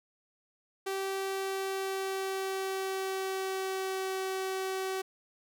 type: tone with pitch glide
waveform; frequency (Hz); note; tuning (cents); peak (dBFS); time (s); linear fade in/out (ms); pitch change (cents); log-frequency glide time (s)
sawtooth; 387.1 to 380.2; G4 to F#4; -22 to +47; -28; 0.86-5.02; 10; -31; 1.16-4.17
effects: none